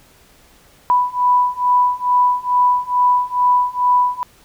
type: beating tone pair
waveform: sine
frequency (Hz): 987.8 / 990.1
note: B5 / B5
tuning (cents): 0 / +4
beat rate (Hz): 2.3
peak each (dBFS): -16 / -15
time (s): 0.9-4.23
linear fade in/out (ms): 0
effects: pink hiss -50 dBFS RMS until 4.44 s